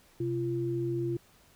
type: tone pair together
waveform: sine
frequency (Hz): 128.8 / 343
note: C3 / F4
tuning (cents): -27 / -31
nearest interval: octave + perfect fourth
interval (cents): 1696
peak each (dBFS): -33 / -30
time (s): 0.2-1.17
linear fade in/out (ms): 5
effects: pink hiss -61 dBFS RMS until 1.55 s